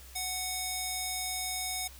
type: tone with band-pass filter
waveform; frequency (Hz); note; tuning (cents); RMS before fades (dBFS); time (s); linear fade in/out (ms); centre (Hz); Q
square; 740; F#5; 0; -35; 0.15-1.88; 10; 9700; 0.63
effects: added 63 Hz sine -50 dBFS peak until 1.99 s + white hiss -53 dBFS RMS until 1.99 s